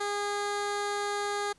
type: tone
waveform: 15% pulse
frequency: 408.8 Hz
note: G#4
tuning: 27 cents flat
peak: -23 dBFS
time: 0-1.53 s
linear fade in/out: 10 ms
effects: pink hiss -63 dBFS RMS until 1.58 s + resampled to 24000 Hz